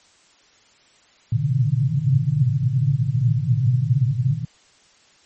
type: band-pass noise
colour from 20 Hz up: white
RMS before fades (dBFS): -19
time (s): 1.32-4.45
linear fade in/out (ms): 5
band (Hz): 110 to 150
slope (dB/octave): 96
effects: white hiss -55 dBFS RMS until 5.25 s + MP3 32 kbps